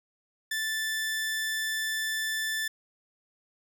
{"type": "tone", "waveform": "sawtooth", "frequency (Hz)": 1760, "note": "A6", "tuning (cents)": 0, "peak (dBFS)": -25, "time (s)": [0.51, 2.68], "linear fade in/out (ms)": 5, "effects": []}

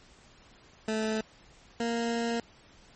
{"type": "tone pair in turn", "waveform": "20% pulse", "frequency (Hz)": [218.5, 233], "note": ["A3", "A#3"], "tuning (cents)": [-12, -1], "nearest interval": "minor second", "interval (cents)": 111, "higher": "second", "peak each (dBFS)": -23, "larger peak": "neither", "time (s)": [[0.88, 1.21], [1.8, 2.4]], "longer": "second", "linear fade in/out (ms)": 2, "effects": ["pink hiss -57 dBFS RMS until 2.95 s", "MP3 32 kbps"]}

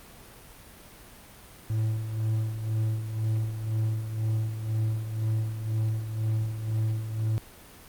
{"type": "tone with tremolo", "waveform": "triangle", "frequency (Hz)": 110, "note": "A2", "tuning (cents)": 0, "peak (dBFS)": -21, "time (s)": [1.7, 7.38], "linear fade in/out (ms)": 0, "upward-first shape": "sine", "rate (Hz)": 2, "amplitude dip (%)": 60, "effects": ["pink hiss -49 dBFS RMS until 7.88 s", "Opus 32 kbps"]}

